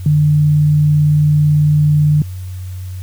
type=tone; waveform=sine; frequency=150 Hz; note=D3; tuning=37 cents sharp; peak=-8 dBFS; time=0.06-2.22 s; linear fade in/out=2 ms; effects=added 92 Hz sine -23 dBFS peak until 3.02 s + white hiss -44 dBFS RMS until 3.02 s